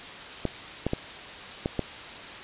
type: clicks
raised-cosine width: 2 ms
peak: -12 dBFS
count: 5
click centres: 0.453 / 0.866 / 0.934 / 1.659 / 1.793 s
effects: white hiss -40 dBFS RMS until 2.43 s + resampled to 8000 Hz